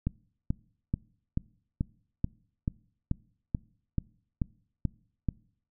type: click train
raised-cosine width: 5 ms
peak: -15 dBFS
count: 13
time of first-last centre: 0.07-5.287 s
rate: 2.3 Hz
effects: noise-tail reverb RT60 0.6 s tail -24 dB re dry